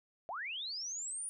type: linear sweep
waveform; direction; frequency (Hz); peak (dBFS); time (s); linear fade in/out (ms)
sine; up; 609 to 9700; -38; 0.29-1.29; 0
effects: none